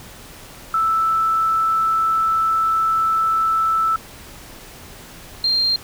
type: tone pair in turn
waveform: sine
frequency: 1318.5 / 4186 Hz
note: E6 / C8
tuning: 0 / 0 cents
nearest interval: octave + minor sixth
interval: 2000 cents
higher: second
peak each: -15 dBFS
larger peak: neither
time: 0.74-3.96 / 5.44-5.76 s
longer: first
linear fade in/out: 2 ms
effects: pink hiss -40 dBFS RMS until 5.83 s